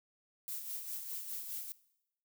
violet noise with tremolo, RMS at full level -40 dBFS, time 0.48-1.72 s, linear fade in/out 0 ms, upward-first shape sine, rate 4.9 Hz, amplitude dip 50%, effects noise-tail reverb RT60 0.8 s tail -19 dB re dry

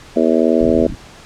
harmonic tone, 81 Hz, E2, 30 cents flat, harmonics 3 / 4 / 5 / 6 / 7 / 8, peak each -16 / -17 / -18 / -19 / -19 / -20 dBFS, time 0.16-0.87 s, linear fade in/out 5 ms
pink low-pass noise, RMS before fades -25 dBFS, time 0.61-0.95 s, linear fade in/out 2 ms, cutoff 330 Hz, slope 96 dB/octave
effects pink hiss -40 dBFS RMS until 1.25 s + low-pass 7000 Hz 12 dB/octave

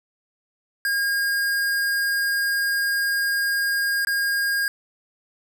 square tone with dropouts, 1622 Hz, G#6, 41 cents flat, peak -21 dBFS, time 0.85-4.68 s, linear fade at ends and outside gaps 1 ms, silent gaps 4.049-4.071 s, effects none

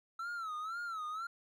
triangle tone with vibrato, 1318.5 Hz, E6, in tune, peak -36 dBFS, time 0.19-1.27 s, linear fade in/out 5 ms, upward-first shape sine, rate 2 Hz, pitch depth 130 cents each way, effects none

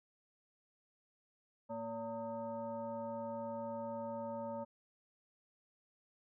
sine tone with frequency modulation, 571 Hz, D5, 49 cents flat, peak -39 dBFS, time 1.69-4.65 s, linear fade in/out 20 ms, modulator 341 Hz, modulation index 1.1, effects none

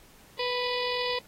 harmonic tone, 493.9 Hz, B4, in tune, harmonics 1 / 2 / 4 / 5 / 6 / 7 / 8 / 9 / 10, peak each -31 / -34 / -37 / -38 / -39 / -39 / -40 / -41 / -41 dBFS, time 0.39-1.19 s, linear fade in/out 5 ms, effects pink hiss -56 dBFS RMS until 1.27 s + AAC 48 kbps

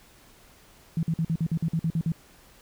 sine tone bursts, 163.2 Hz, E3, 17 cents flat, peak -22 dBFS, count 11, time 0.97-2.12 s, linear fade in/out 2 ms, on 60 ms, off 49 ms, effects pink hiss -55 dBFS RMS until 2.61 s

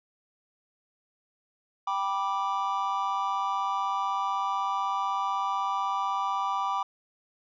triangle chord, G major, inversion none, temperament just, 784 / 980 / 1176 Hz, G5 / B5 / D6, 0 / -14 / +2 cents, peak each -30 / -29 / -28 dBFS, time 1.87-6.83 s, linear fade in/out 5 ms, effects resampled to 16000 Hz

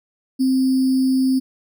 sine tone with sample-and-hold, 261.6 Hz, C4, in tune, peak -14 dBFS, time 0.39-1.4 s, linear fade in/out 20 ms, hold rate 4900 Hz, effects none

